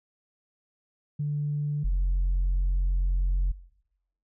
sine tone pair in turn, 146.83 / 44.67 Hz, D3 / F1, 0 / +40 cents, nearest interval octave + major sixth, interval 2060 cents, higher first, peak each -25 / -20 dBFS, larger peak second, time 1.19-1.84 / 1.84-3.52 s, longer second, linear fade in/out 10 ms, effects noise-tail reverb RT60 0.8 s tail -20 dB re dry + tanh soft clip ceiling -20 dBFS

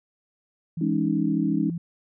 sine tone with pitch glide, 164.81 to 169.35 Hz, E3 to E3, 0 to +47 cents, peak -27 dBFS, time 0.77-1.78 s, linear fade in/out 5 ms, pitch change +47 cents, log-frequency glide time 1.01-1.52 s
sine chord, Ab suspended fourth, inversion none, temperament equal, 207.7 / 277.2 / 311.1 Hz, Ab3 / Db4 / Eb4, 0 / 0 / 0 cents, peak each -26 dBFS, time 0.81-1.7 s, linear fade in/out 5 ms
effects none

